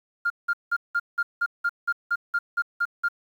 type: tone bursts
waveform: sine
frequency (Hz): 1403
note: F6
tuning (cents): +8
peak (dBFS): -19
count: 13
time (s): 0.25-3.086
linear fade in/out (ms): 10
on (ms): 52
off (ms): 180
effects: tanh soft clip ceiling -17 dBFS + 9-bit